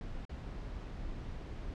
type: noise with dropouts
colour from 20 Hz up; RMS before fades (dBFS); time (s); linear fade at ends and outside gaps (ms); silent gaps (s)
brown; -42; 0.01-1.74; 1; 0.252-0.294
effects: low-pass 5000 Hz 12 dB/octave